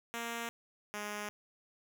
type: tone pair in turn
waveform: 5% pulse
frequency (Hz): 233.1 / 208.1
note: A#3 / G#3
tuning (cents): 0 / +4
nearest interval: major second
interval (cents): 196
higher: first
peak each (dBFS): -26 / -27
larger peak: first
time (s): 0.14-0.49 / 0.94-1.29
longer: neither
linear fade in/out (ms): 0
effects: none